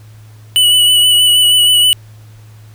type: tone with vibrato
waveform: square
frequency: 2960 Hz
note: F#7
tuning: in tune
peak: -7 dBFS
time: 0.56-1.93 s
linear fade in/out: 0 ms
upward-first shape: sine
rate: 6.3 Hz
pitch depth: 25 cents each way
effects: added 108 Hz sine -35 dBFS peak until 2.74 s + pink hiss -48 dBFS RMS until 2.74 s